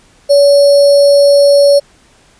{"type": "tone with sample-and-hold", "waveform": "sine", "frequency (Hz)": 567, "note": "C#5", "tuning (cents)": 39, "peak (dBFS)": -3, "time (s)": [0.29, 1.8], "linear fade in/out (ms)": 20, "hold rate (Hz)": 4900, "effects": ["pink hiss -47 dBFS RMS until 2.39 s", "resampled to 22050 Hz"]}